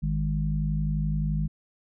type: harmonic tone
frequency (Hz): 51.6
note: G#1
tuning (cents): -10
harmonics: 1 / 3 / 4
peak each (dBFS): -28 / -26 / -33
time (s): 0.02-1.48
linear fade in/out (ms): 20
effects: none